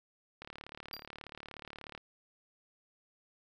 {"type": "click train", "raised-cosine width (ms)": 0.3, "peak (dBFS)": -29, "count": 58, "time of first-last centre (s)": [0.42, 1.977], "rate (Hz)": 36.6}
{"type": "tone with exponential decay", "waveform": "square", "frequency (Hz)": 4753, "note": "D8", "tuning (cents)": 20, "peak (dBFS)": -38, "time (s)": [0.93, 1.06], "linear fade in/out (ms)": 1, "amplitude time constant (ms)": 27}
{"effects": []}